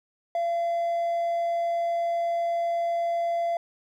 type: tone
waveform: triangle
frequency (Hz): 682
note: F5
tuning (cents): -41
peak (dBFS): -21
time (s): 0.35-3.57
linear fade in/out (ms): 2
effects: tanh soft clip ceiling -17 dBFS